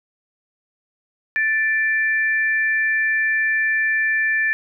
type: tone pair together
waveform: sine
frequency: 1760 / 2353 Hz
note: A6 / D7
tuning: 0 / +3 cents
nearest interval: perfect fourth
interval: 503 cents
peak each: -17 / -25 dBFS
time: 1.36-4.53 s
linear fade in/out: 0 ms
effects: none